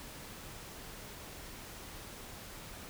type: silence
effects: pink hiss -48 dBFS RMS until 2.89 s